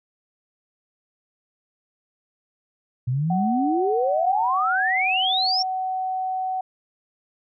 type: exponential sweep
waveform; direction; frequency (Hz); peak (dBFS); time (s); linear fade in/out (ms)
sine; up; 119.3 to 5600; -20; 3.07-5.63; 10
type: tone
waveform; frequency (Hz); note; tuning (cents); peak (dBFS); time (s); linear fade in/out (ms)
sine; 750; F#5; +23; -23; 3.3-6.61; 5
effects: none